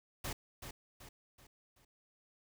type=noise with echo; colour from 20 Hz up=pink; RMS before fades=-40 dBFS; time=0.24-0.33 s; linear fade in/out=5 ms; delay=380 ms; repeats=4; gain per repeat=-7 dB; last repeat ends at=1.85 s; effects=none